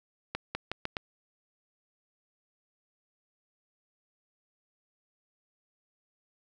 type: accelerating click train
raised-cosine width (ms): 0.3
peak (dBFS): -16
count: 5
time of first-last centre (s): 0.35-0.968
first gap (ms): 200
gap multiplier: 0.83
effects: none